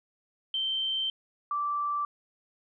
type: tone pair in turn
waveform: sine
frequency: 3118 / 1167.9 Hz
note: G7 / D6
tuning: -10 / -10 cents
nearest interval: octave + perfect fourth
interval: 1700 cents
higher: first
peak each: -27 dBFS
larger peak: neither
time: 0.54-1.1 / 1.51-2.05 s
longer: first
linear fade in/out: 2 ms
effects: none